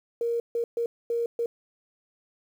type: tone bursts at uneven times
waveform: sine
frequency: 468.7 Hz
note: A#4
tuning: 9 cents sharp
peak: -24 dBFS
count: 5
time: 0.21-0.4 / 0.55-0.64 / 0.77-0.86 / 1.1-1.26 / 1.39-1.46 s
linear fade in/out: 2 ms
effects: 9-bit